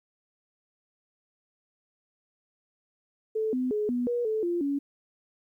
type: tone with pitch steps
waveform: sine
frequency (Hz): 437.6 / 254.1 / 421.7 / 244.8 / 481.1 / 436 / 346.8 / 281.9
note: A4 / B3 / G#4 / B3 / B4 / A4 / F4 / C#4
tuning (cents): -9 / +49 / +26 / -15 / -45 / -16 / -12 / +29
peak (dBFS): -25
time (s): 3.35-4.79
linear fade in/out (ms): 10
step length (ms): 180
effects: 11-bit